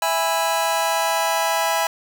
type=chord; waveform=sawtooth; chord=E major; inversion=none; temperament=just; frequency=659.3 / 824.1 / 988.9 Hz; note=E5 / G#5 / B5; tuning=0 / -14 / +2 cents; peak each=-19 dBFS; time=0.02-1.87 s; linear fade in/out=2 ms; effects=none